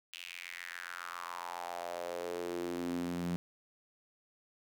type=tone with high-pass filter sweep; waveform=sawtooth; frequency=87.31 Hz; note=F2; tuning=in tune; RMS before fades=-40 dBFS; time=0.13-3.36 s; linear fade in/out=0 ms; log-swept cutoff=2900 to 180 Hz; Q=4.2; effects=none